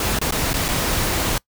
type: noise with dropouts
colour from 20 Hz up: pink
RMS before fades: -21 dBFS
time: 0-1.38 s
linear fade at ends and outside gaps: 2 ms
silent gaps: 0.189-0.214 / 0.309-0.322 / 0.532-0.54 / 0.683-0.687 s
effects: noise-tail reverb RT60 0.1 s tail -23 dB re dry